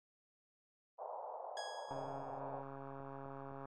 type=band-pass noise; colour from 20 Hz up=white; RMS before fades=-47 dBFS; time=0.98-2.63 s; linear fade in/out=20 ms; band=510 to 930 Hz; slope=48 dB/octave
type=tone with exponential decay; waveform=15% pulse; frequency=1661.2 Hz; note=G#6; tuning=in tune; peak=-37 dBFS; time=1.57-2.4 s; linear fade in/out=2 ms; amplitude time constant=180 ms
type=click train; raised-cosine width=1 ms; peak=-36 dBFS; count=240; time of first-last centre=1.91-3.655 s; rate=137 Hz
effects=low-pass 8000 Hz 12 dB/octave + AAC 32 kbps